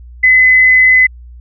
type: tone with frequency modulation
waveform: sine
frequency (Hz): 2024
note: B6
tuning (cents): +42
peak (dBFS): -4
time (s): 0.23-1.07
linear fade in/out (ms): 10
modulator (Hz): 24.4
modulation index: 0.23
effects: added 60 Hz sine -31 dBFS peak until 1.4 s